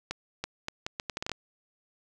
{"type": "accelerating click train", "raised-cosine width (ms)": 0.2, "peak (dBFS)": -15, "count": 11, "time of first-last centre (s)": [0.11, 1.317], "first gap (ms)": 330, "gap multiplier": 0.74, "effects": []}